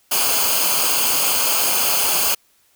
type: noise with comb filter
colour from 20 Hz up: white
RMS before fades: -18 dBFS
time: 0.11-2.35 s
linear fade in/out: 10 ms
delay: 0.53 ms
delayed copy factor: -0.7
effects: white hiss -59 dBFS RMS until 2.75 s